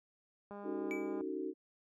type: click train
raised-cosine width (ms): 1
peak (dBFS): -35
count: 143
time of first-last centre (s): 0.51-1.21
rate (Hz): 203
type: chord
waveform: sine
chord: D# half-diminished seventh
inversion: third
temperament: just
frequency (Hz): 280 / 311.1 / 373.4 / 448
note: C#4 / D#4 / F#4 / A4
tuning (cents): +18 / 0 / +16 / +31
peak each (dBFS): -44 / -41 / -40 / -45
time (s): 0.63-1.54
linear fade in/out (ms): 50
type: tone with exponential decay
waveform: triangle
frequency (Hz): 2299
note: D7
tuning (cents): -37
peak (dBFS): -36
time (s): 0.91-1.22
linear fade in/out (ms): 0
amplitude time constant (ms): 66
effects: high-pass 60 Hz 12 dB/octave